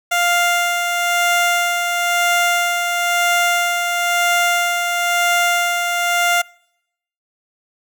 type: tone with tremolo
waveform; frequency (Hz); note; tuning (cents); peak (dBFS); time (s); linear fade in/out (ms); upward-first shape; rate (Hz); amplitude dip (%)
15% pulse; 699; F5; +1; -7; 0.11-6.42; 10; sine; 1; 40
effects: noise-tail reverb RT60 0.8 s tail -26 dB re dry